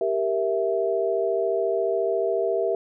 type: chord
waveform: sine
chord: E diminished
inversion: first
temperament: equal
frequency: 392 / 466.2 / 659.3 Hz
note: G4 / Bb4 / E5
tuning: 0 / 0 / 0 cents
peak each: -25 / -26 / -25 dBFS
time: 0.01-2.75 s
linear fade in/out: 2 ms
effects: none